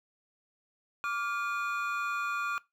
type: tone cluster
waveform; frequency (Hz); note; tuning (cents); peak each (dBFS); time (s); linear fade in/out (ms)
triangle; 1163 / 1405 / 2448; D6 / F6 / D#7; -17 / +10 / -29; -32 / -32 / -36; 1.04-2.58; 0
effects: noise-tail reverb RT60 0.2 s tail -20 dB re dry